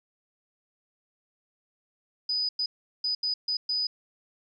sine tone bursts at uneven times, 4978 Hz, D#8, in tune, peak -25 dBFS, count 6, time 2.29-2.49 / 2.59-2.66 / 3.04-3.15 / 3.23-3.34 / 3.48-3.57 / 3.69-3.87 s, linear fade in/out 5 ms, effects none

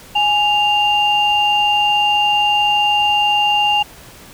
sine tone pair together, 830.6 / 2794 Hz, G#5 / F7, 0 / 0 cents, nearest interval octave + major sixth, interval 2100 cents, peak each -14 dBFS, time 0.15-3.83 s, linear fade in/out 10 ms, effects tanh soft clip ceiling -5 dBFS + pink hiss -40 dBFS RMS until 4.33 s

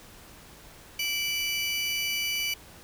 30% pulse tone pair together, 2318 / 2960 Hz, D7 / F#7, -23 / 0 cents, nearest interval major third, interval 423 cents, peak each -27 / -28 dBFS, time 0.99-2.54 s, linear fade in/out 5 ms, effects pink hiss -50 dBFS RMS until 2.83 s

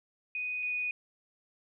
sine tone pair in turn, 2489 / 2477 Hz, D#7 / D#7, 0 / -8 cents, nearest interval unison, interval 8 cents, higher first, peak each -32 / -30 dBFS, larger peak second, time 0.35-0.63 / 0.63-0.91 s, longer neither, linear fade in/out 2 ms, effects none

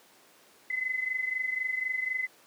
sine tone pair together, 2025 / 2049 Hz, B6 / C7, +43 / -37 cents, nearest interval unison, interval 20 cents, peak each -30 / -34 dBFS, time 0.7-2.27 s, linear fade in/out 5 ms, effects pink hiss -58 dBFS RMS until 2.46 s + high-pass 300 Hz 12 dB/octave

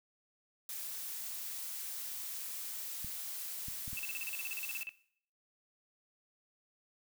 blue noise, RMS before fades -42 dBFS, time 0.69-4.83 s, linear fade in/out 2 ms
clicks, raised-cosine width 5 ms, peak -34 dBFS, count 4, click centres 3.046 / 3.684 / 3.879 / 3.931 s
sine tone bursts, 2637 Hz, E7, in tune, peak -38 dBFS, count 16, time 3.97-4.892 s, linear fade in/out 0 ms, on 22 ms, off 38 ms
effects noise-tail reverb RT60 0.6 s tail -17 dB re dry

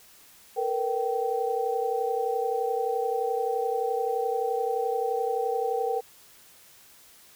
sine tone cluster, 452.9 / 484.5 / 775 Hz, A#4 / B4 / G5, -50 / -33 / -20 cents, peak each -29 dBFS, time 0.56-6.01 s, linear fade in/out 20 ms, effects white hiss -54 dBFS RMS until 7.35 s

